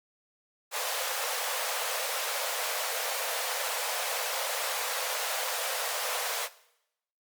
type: high-pass noise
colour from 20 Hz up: pink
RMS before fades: -32 dBFS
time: 0.71-6.49 s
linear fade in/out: 50 ms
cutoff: 470 Hz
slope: 96 dB/octave
effects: noise-tail reverb RT60 0.8 s tail -18 dB re dry + Opus 48 kbps